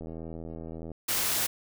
click train, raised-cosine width 2 ms, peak -27 dBFS, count 75, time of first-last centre 0.01-0.917 s, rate 81.6 Hz
white noise, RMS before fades -28 dBFS, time 1.08-1.47 s, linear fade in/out 10 ms
effects none

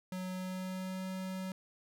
square tone with pitch glide, 184.7 to 187.6 Hz, F#3 to F#3, -3 to +24 cents, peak -38 dBFS, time 0.12-1.52 s, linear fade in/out 2 ms, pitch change +27 cents, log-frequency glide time 0.32-1.07 s, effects none

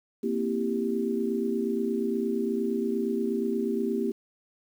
sine chord, C dominant seventh, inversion third, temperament equal, 233.1 / 261.6 / 329.6 / 392 Hz, Bb3 / C4 / E4 / G4, 0 / 0 / 0 / 0 cents, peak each -29 / -33 / -34 / -29 dBFS, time 0.23-4.12 s, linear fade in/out 10 ms, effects 9-bit

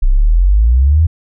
sine exponential sweep, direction up, 30.2 to 85 Hz, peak -6 dBFS, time 0.02-1.07 s, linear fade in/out 10 ms, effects none

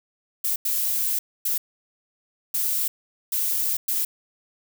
violet noise bursts at uneven times, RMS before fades -24 dBFS, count 6, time 0.44-0.56 / 0.65-1.19 / 1.45-1.58 / 2.54-2.88 / 3.32-3.77 / 3.88-4.05 s, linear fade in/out 5 ms, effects none

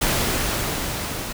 pink noise with level ramp, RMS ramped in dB -20 to -30 dBFS, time 0.01-1.33 s, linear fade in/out 10 ms, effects none

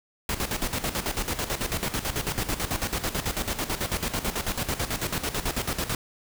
pink noise with tremolo, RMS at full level -27 dBFS, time 0.29-5.95 s, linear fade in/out 2 ms, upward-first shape square, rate 9.1 Hz, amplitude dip 70%, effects none

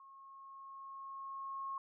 sine tone with level ramp, 1086 Hz, C#6, 36 cents flat, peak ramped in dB -55 to -38 dBFS, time 0-1.78 s, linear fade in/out 2 ms, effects none

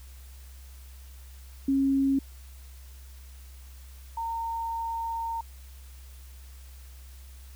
sine tone pair in turn, 272.3 / 915.9 Hz, C#4 / A#5, -31 / -31 cents, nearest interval octave + major sixth, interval 2100 cents, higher second, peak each -21 / -29 dBFS, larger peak first, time 1.68-2.19 / 4.17-5.41 s, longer second, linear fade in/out 5 ms, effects added 65 Hz sine -44 dBFS peak until 7.55 s + white hiss -56 dBFS RMS until 7.55 s

